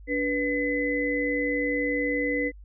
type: tone cluster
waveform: sine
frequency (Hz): 289.2 / 491.7 / 2020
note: D4 / B4 / B6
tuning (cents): -27 / -8 / +39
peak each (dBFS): -28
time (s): 0.07-2.52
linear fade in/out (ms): 50
effects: added 50 Hz sine -43 dBFS peak until 2.64 s